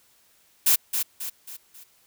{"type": "noise with echo", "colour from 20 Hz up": "blue", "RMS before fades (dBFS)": -18, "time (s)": [0.66, 0.76], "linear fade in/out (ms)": 10, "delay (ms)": 270, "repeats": 4, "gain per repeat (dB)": -7, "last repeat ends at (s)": 1.84, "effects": ["white hiss -61 dBFS RMS until 2.06 s"]}